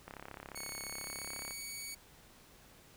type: click train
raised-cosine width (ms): 0.5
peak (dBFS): -30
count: 50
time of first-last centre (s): 0.08-1.509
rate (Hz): 34.3
type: tone with pitch glide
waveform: 10% pulse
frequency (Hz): 2217 to 2245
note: C#7 to C#7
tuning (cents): 0 to +21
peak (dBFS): -33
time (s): 0.55-1.95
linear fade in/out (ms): 10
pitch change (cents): +21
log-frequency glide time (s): 0.91-1.43
effects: pink hiss -60 dBFS RMS until 2.96 s